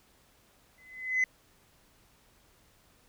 sine tone with exponential growth, 2029 Hz, B6, 46 cents sharp, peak -19 dBFS, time 0.78-1.24 s, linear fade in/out 2 ms, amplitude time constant 100 ms, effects tanh soft clip ceiling -21 dBFS + pink hiss -64 dBFS RMS until 3.08 s

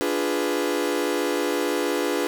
40% pulse chord, D diminished seventh, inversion none, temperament equal, 293.7 / 349.2 / 415.3 / 493.9 Hz, D4 / F4 / Ab4 / Cb5, 0 / 0 / 0 / 0 cents, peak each -27 dBFS, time 0.01-2.27 s, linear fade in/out 0 ms, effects none

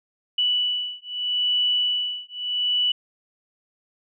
sine beating tone pair, 2960 / 2960.79 Hz, F#7 / F#7, 0 / 0 cents, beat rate 0.79 Hz, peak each -24 dBFS, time 0.38-2.92 s, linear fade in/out 5 ms, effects none

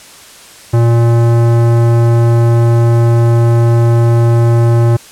sine tone with tanh clipping, 117.1 Hz, A#2, 8 cents sharp, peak -8 dBFS, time 0.73-4.97 s, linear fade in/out 10 ms, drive 18 dB, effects white hiss -36 dBFS RMS until 5.11 s + low-pass 10000 Hz 12 dB/octave

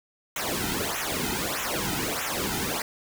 pink noise with flanger, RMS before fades -29 dBFS, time 0.36-2.82 s, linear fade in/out 2 ms, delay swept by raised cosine 0.21 to 1.81 ms, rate 1.6 Hz, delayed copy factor -0.9, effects none

